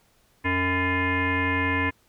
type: tone with frequency modulation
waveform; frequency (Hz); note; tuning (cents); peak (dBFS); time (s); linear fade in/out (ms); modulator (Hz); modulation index
sine; 1012; B5; +42; -21; 0.44-1.91; 20; 367; 3.6
effects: pink hiss -63 dBFS RMS until 2.08 s